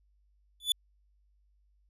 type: tone with exponential growth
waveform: 45% pulse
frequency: 3473 Hz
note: A7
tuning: 23 cents flat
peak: -20 dBFS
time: 0.6-0.72 s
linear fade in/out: 2 ms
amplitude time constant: 26 ms
effects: added 50 Hz sine -65 dBFS peak until 1.89 s + resampled to 32000 Hz